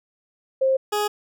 sine / 20% pulse tone pair in turn, 530 / 417 Hz, C5 / G#4, +22 / +7 cents, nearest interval major third, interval 415 cents, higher first, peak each -16 dBFS, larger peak neither, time 0.61-0.77 / 0.92-1.08 s, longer neither, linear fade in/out 10 ms, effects none

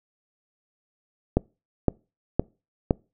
click train, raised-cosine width 2 ms, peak -5 dBFS, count 4, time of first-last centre 1.37-2.908 s, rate 1.95 Hz, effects noise-tail reverb RT60 0.3 s tail -26 dB re dry

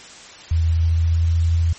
sine tone with pitch glide, 81.9 to 83.33 Hz, E2 to E2, -11 to +19 cents, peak -14 dBFS, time 0.51-1.73 s, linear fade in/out 5 ms, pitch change +30 cents, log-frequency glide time 0.61-1.4 s, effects white hiss -40 dBFS RMS until 1.78 s + MP3 32 kbps

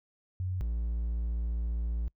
sine / triangle tone pair in turn, 92.2 / 57.46 Hz, F#2 / A#1, -6 / -24 cents, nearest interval minor sixth, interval 818 cents, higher first, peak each -30 / -27 dBFS, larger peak second, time 0.4-0.61 / 0.61-2.08 s, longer second, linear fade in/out 0 ms, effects noise-tail reverb RT60 0.1 s tail -26 dB re dry

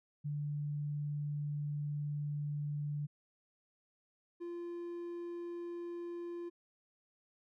sine / triangle tone pair in turn, 146.83 / 345.4 Hz, D3 / F4, 0 / -19 cents, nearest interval octave + minor third, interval 1481 cents, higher second, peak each -35 / -38 dBFS, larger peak first, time 0.24-3.07 / 4.4-6.5 s, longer first, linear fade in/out 20 ms, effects none

